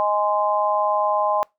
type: chord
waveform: sine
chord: Ab major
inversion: second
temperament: just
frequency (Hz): 623 / 830.6 / 1038.3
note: Eb5 / Ab5 / C6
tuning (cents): +2 / 0 / -14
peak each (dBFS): -22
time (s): 0-1.43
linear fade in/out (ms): 0
effects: noise-tail reverb RT60 0.2 s tail -24 dB re dry